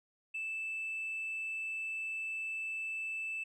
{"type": "tone with tanh clipping", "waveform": "triangle", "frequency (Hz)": 2637, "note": "E7", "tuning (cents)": 0, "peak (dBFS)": -36, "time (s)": [0.34, 3.44], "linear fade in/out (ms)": 10, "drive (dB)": 5, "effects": []}